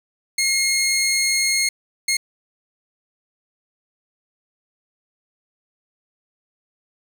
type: tone bursts at uneven times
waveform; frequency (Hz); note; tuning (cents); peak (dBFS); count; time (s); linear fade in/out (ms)
15% pulse; 2151; C7; +47; -11; 2; 0.38-1.69 / 2.08-2.17; 5
effects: 7-bit